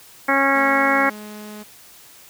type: harmonic tone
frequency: 274.3 Hz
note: C#4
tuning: 18 cents flat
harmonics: 1 / 2 / 3 / 4 / 5 / 6 / 7 / 8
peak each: -23 / -23 / -23 / -23 / -23 / -23 / -23 / -23 dBFS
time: 0.28-1.1 s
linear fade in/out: 10 ms
type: tone with pitch glide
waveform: sawtooth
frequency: 224.6 to 210.8 Hz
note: A3 to G#3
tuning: +36 to +26 cents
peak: -30 dBFS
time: 0.54-1.64 s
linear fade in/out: 20 ms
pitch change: -110 cents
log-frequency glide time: 0.91-1.01 s
effects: white hiss -46 dBFS RMS until 2.29 s